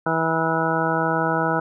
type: harmonic tone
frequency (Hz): 162.5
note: E3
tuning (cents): -24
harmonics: 1 / 2 / 3 / 4 / 5 / 6 / 8 / 9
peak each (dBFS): -27 / -27 / -27 / -27 / -27 / -27 / -27 / -27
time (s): 0.06-1.6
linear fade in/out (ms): 5
effects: none